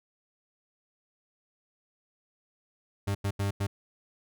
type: tone bursts at uneven times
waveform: 40% pulse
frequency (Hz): 100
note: G2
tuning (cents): +35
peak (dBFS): -26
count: 4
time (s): 3.07-3.15 / 3.24-3.31 / 3.39-3.51 / 3.6-3.67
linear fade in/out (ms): 10
effects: none